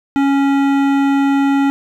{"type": "tone with hard clipping", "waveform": "sine", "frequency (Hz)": 277.2, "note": "C#4", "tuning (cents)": 0, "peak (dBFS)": -13, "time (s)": [0.16, 1.7], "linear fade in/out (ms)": 0, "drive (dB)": 15, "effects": []}